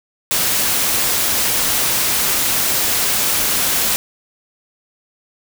white noise, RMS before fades -17 dBFS, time 0.31-3.96 s, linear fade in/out 0 ms, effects none

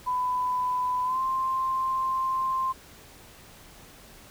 sine tone with pitch glide, 1000 to 1049.1 Hz, B5 to C6, +21 to +4 cents, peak -24 dBFS, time 0.06-2.73 s, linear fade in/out 20 ms, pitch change +83 cents, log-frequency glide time 1.04-1.2 s, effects pink hiss -50 dBFS RMS until 4.3 s

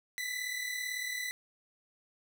sawtooth tone pair together, 1966 / 2004 Hz, B6 / B6, -8 / +25 cents, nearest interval unison, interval 33 cents, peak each -36 / -33 dBFS, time 0.18-1.31 s, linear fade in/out 0 ms, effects none

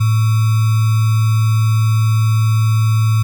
sine tone with sample-and-hold, 110 Hz, A2, in tune, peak -10 dBFS, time 0-3.23 s, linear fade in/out 10 ms, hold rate 1225 Hz, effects none

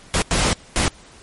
pink noise bursts at uneven times, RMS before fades -18 dBFS, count 3, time 0.14-0.22 / 0.31-0.53 / 0.76-0.88 s, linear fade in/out 0 ms, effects pink hiss -46 dBFS RMS until 1.22 s + MP3 48 kbps

